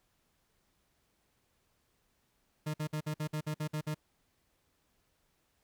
40% pulse tone bursts, 152.9 Hz, D#3, 30 cents flat, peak -32 dBFS, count 10, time 2.66-3.946 s, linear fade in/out 10 ms, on 80 ms, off 54 ms, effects pink hiss -75 dBFS RMS until 5.63 s

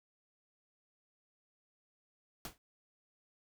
pink noise with exponential decay, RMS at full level -39 dBFS, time 2.45-2.58 s, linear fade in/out 1 ms, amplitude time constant 27 ms, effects none

